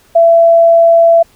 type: tone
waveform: sine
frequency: 670 Hz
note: E5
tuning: 28 cents sharp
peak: -3 dBFS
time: 0.15-1.23 s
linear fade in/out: 10 ms
effects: pink hiss -48 dBFS RMS until 1.35 s